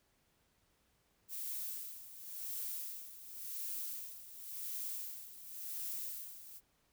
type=noise with tremolo; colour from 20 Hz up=violet; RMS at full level=-41 dBFS; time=1.28-6.61 s; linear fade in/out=50 ms; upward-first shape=sine; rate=0.92 Hz; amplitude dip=75%; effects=pink hiss -75 dBFS RMS until 6.92 s